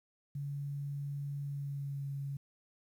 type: tone with pitch glide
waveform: sine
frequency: 142 to 139.48 Hz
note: C#3 to C#3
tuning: +42 to +11 cents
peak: -36 dBFS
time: 0.35-2.37 s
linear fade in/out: 5 ms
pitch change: -31 cents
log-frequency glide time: 1.43-2.06 s
effects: 11-bit